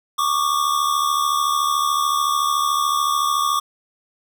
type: tone pair together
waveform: square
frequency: 1118 / 1191.7 Hz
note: C#6 / D6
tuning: +14 / +25 cents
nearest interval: minor second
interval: 111 cents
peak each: -21 dBFS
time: 0.18-3.6 s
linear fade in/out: 10 ms
effects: none